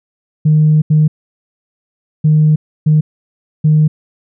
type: tone bursts at uneven times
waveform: sine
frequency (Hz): 153.6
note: D#3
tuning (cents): -22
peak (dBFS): -5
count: 5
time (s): 0.45-0.82 / 0.9-1.08 / 2.24-2.56 / 2.86-3.01 / 3.64-3.88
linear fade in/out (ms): 10
effects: tanh soft clip ceiling -2 dBFS